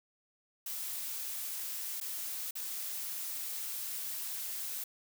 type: noise with dropouts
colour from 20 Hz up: blue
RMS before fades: -39 dBFS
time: 0.66-4.84 s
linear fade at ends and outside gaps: 5 ms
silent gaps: 2.002-2.011 / 2.51-2.553 s
effects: none